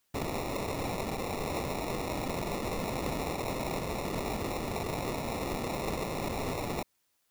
blue noise with sample-and-hold, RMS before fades -34 dBFS, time 0.14-6.83 s, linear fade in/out 5 ms, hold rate 1575 Hz, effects white hiss -75 dBFS RMS until 7.3 s

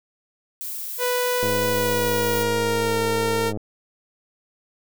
violet noise, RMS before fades -31 dBFS, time 0.61-2.43 s, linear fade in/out 0 ms
sawtooth tone with pitch glide, 493.9 to 458.2 Hz, B4 to A#4, 0 to -30 cents, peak -17 dBFS, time 0.98-3.53 s, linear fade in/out 50 ms, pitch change -130 cents, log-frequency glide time 1.68-3 s
click train, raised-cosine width 2 ms, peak -17 dBFS, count 226, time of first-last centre 1.43-3.573 s, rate 105 Hz
effects none

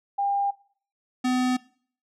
sine / square tone pair in turn, 801 / 252.6 Hz, G5 / B3, +37 / +39 cents, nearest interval octave + minor sixth, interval 1998 cents, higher first, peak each -22 dBFS, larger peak neither, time 0.18-0.51 / 1.24-1.57 s, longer neither, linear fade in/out 10 ms, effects noise-tail reverb RT60 0.5 s tail -21 dB re dry + low-pass 8000 Hz 12 dB/octave

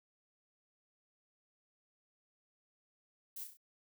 violet noise with echo, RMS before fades -45 dBFS, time 3.36-3.44 s, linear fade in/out 5 ms, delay 33 ms, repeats 4, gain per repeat -5 dB, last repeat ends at 3.572 s, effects none

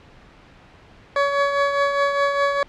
20% pulse tone with tremolo, 564 Hz, C#5, 30 cents sharp, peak -10 dBFS, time 1.16-2.63 s, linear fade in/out 2 ms, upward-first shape triangle, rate 4.9 Hz, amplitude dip 55%, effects pink hiss -48 dBFS RMS until 2.68 s + low-pass 3000 Hz 12 dB/octave

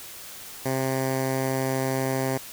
10% pulse tone with notch filter, 132.3 Hz, C3, 20 cents sharp, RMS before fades -26 dBFS, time 0.65-2.38 s, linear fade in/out 10 ms, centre 3400 Hz, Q 1.2, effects white hiss -41 dBFS RMS until 2.52 s

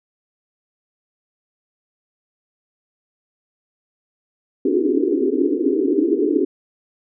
white band-pass noise, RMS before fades -18 dBFS, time 4.65-6.45 s, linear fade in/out 5 ms, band 260 to 430 Hz, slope 96 dB/octave, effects none

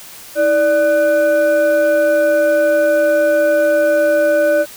sine tone with frequency modulation, 587.3 Hz, D5, in tune, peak -10 dBFS, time 0.35-4.66 s, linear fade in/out 50 ms, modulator 908 Hz, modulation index 0.58, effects white hiss -36 dBFS RMS until 4.76 s

